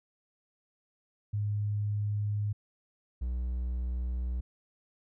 sine / triangle tone pair in turn, 103.83 / 61.51 Hz, G#2 / B1, 0 / -6 cents, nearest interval major sixth, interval 906 cents, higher first, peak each -28 dBFS, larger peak neither, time 1.33-2.53 / 3.21-4.41 s, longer neither, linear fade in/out 10 ms, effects none

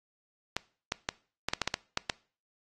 clicks, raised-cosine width 0.2 ms, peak -11 dBFS, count 10, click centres 0.566 / 0.921 / 1.089 / 1.486 / 1.535 / 1.617 / 1.676 / 1.741 / 1.974 / 2.098 s, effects noise-tail reverb RT60 0.4 s tail -22 dB re dry + AAC 32 kbps

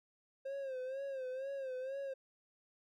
triangle tone with vibrato, 531 Hz, C5, 25 cents sharp, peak -37 dBFS, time 0.45-2.14 s, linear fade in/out 10 ms, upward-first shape sine, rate 2.1 Hz, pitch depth 78 cents each way, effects none

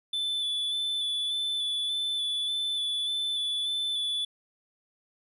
triangle tone with vibrato, 3487 Hz, A7, 16 cents flat, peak -26 dBFS, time 0.13-4.25 s, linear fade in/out 5 ms, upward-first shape square, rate 1.7 Hz, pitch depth 17 cents each way, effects resampled to 32000 Hz

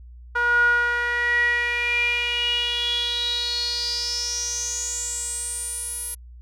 sawtooth tone with band-pass filter sweep, 479.9 Hz, B4, 50 cents flat, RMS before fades -24 dBFS, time 0.35-6.15 s, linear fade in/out 10 ms, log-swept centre 1300 to 11000 Hz, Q 9.3, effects added 60 Hz sine -40 dBFS peak until 6.41 s

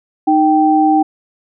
sine tone pair together, 309.5 / 780 Hz, D#4 / G5, -9 / -9 cents, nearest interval octave + major third, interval 1600 cents, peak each -11 dBFS, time 0.27-1.03 s, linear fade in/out 10 ms, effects none

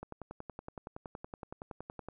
click train, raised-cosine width 1 ms, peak -28 dBFS, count 23, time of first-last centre 0.03-2.086 s, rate 10.7 Hz, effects none

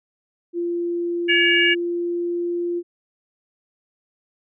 sine tone with pitch glide, 345.1 to 347.3 Hz, F4 to F4, -21 to -10 cents, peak -21 dBFS, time 0.53-2.83 s, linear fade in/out 50 ms, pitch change +11 cents, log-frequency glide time 1.25-2.65 s
harmonic tone, 567 Hz, C#5, 39 cents sharp, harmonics 3 / 4 / 5, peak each -19 / -19 / -19 dBFS, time 1.28-1.75 s, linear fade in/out 20 ms
effects none

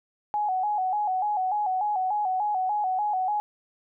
sine tone with vibrato, 790 Hz, G5, 13 cents sharp, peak -23 dBFS, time 0.34-3.4 s, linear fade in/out 0 ms, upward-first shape square, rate 3.4 Hz, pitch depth 99 cents each way, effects none

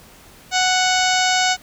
harmonic tone, 740 Hz, F#5, in tune, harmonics 1 / 2 / 3 / 4 / 5 / 6 / 7 / 8 / 9 / 10, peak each -19 / -22 / -24 / -25 / -26 / -27 / -27 / -28 / -29 / -29 dBFS, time 0.51-1.57 s, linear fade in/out 50 ms, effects pink hiss -46 dBFS RMS until 1.62 s

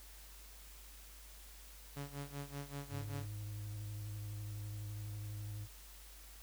sawtooth tone with tremolo, 141.7 Hz, C#3, 38 cents sharp, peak -37 dBFS, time 1.96-3.27 s, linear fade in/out 10 ms, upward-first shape sine, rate 5.2 Hz, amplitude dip 85%
triangle tone with vibrato, 104.1 Hz, G#2, 5 cents sharp, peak -40 dBFS, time 2.89-5.68 s, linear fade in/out 50 ms, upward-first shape triangle, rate 12 Hz, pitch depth 37 cents each way
effects added 50 Hz sine -55 dBFS peak until 6.42 s + white hiss -58 dBFS RMS until 6.42 s

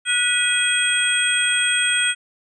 sine tone cluster, 1463 / 1952 / 2509 / 3261 / 8410 Hz, F#6 / B6 / D#7 / G#7 / C9, -20 / -21 / +14 / -32 / +8 cents, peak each -22 / -27 / -23 / -22 / -23 dBFS, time 0.05-2.15 s, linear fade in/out 50 ms, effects none

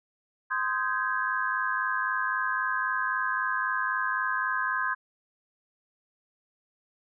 sine chord, Ab major seventh, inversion first, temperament just, 1038.3 / 1245.9 / 1557.4 / 1661.2 Hz, C6 / Eb6 / G6 / Ab6, -14 / +2 / -12 / 0 cents, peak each -30 / -34 / -31 / -31 dBFS, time 0.5-4.95 s, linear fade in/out 20 ms, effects none

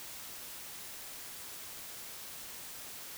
silence, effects white hiss -46 dBFS RMS until 3.17 s

